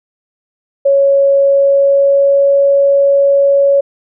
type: tone with pitch glide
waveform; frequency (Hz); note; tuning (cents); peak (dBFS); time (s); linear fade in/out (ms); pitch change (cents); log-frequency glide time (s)
sine; 554.4 to 558.3; C#5 to C#5; 0 to +12; -6; 0.85-3.81; 10; +12; 1.34-2.55
effects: none